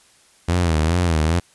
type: tone with vibrato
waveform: sawtooth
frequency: 83 Hz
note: E2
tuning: 12 cents sharp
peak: -12 dBFS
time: 0.48-1.4 s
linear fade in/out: 10 ms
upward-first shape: sine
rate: 2.4 Hz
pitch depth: 130 cents each way
effects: white hiss -54 dBFS RMS until 1.54 s + resampled to 24000 Hz